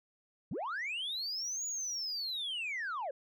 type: linear two-way sweep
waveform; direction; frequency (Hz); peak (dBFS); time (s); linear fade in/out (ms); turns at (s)
sine; up then down; 110.1 to 6900 to 505; -33; 0.51-3.11; 5; 1.66
effects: tanh soft clip ceiling -33 dBFS